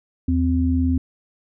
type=tone pair together; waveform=sine; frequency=80.35 / 258.8 Hz; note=E2 / C4; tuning=-44 / -19 cents; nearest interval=octave + minor sixth; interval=2025 cents; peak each=-19 dBFS; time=0.28-0.98 s; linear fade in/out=5 ms; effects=none